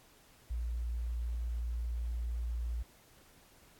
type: tone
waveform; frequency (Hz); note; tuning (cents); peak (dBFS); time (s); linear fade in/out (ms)
sine; 58.6; A#1; +10; -33; 0.5-2.83; 10
effects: pink hiss -62 dBFS RMS until 3.79 s + AAC 64 kbps